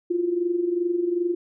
sine tone with amplitude modulation, 349.2 Hz, F4, in tune, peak -18 dBFS, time 0.1-1.35 s, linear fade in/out 10 ms, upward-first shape sine, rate 22.6 Hz, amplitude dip 65%, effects none

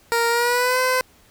15% pulse tone with pitch glide, 466.2 to 511.3 Hz, A#4 to C5, 0 to -40 cents, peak -11 dBFS, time 0.12-1.01 s, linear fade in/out 0 ms, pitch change +160 cents, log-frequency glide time 0.29-0.79 s, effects pink hiss -54 dBFS RMS until 1.3 s

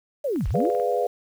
sine linear two-way sweep, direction down then up, 611 to 32.7 to 394.5 Hz, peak -22 dBFS, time 0.24-0.7 s, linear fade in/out 10 ms, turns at 0.48 s
click train, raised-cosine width 0.5 ms, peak -28 dBFS, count 10, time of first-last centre 0.36-0.799 s, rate 20.5 Hz
sine chord, G# diminished seventh, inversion none, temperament equal, 415.3 / 493.9 / 587.3 / 698.5 Hz, G#4 / B4 / D5 / F5, 0 / 0 / 0 / 0 cents, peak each -27 / -24 / -29 / -26 dBFS, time 0.54-1.07 s, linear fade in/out 5 ms
effects 8-bit

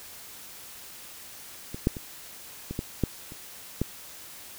clicks, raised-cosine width 3 ms, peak -22 / -8 / -23 / -20 / -16 / -10 / -30 / -12 dBFS, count 8, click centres 1.745 / 1.871 / 1.968 / 2.71 / 2.791 / 3.037 / 3.321 / 3.816 s, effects white hiss -45 dBFS RMS until 4.58 s

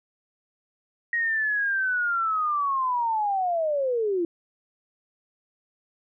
sine linear sweep, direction down, 1890 to 329.6 Hz, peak -22 dBFS, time 1.13-4.25 s, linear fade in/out 2 ms, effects none

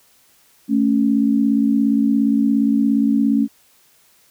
sine tone pair together, 220 / 277.2 Hz, A3 / C#4, 0 / 0 cents, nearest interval major third, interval 400 cents, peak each -16 dBFS, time 0.68-3.48 s, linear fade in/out 50 ms, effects white hiss -55 dBFS RMS until 4.3 s

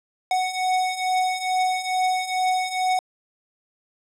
square beating tone pair, 740 / 742.3 Hz, F#5 / F#5, 0 / +5 cents, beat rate 2.3 Hz, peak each -27 / -23 dBFS, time 0.31-2.99 s, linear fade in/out 2 ms, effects low-pass 9000 Hz 12 dB/octave

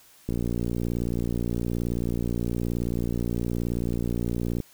click train, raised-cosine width 3 ms, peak -15 dBFS, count 255, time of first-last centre 0.29-4.602 s, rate 58.9 Hz, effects white hiss -55 dBFS RMS until 4.73 s

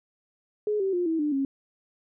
sine tone with pitch steps, 420.8 / 385.9 / 353.8 / 324.5 / 297.6 / 272.9 Hz, G#4 / G4 / F4 / E4 / D4 / C#4, +23 / -27 / +23 / -27 / +23 / -27 cents, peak -23 dBFS, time 0.67-1.45 s, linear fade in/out 2 ms, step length 130 ms, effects none

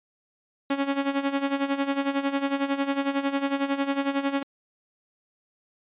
sawtooth tone with tremolo, 277.2 Hz, C#4, in tune, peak -17 dBFS, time 0.7-4.43 s, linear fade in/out 5 ms, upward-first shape sine, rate 11 Hz, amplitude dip 75%, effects resampled to 8000 Hz

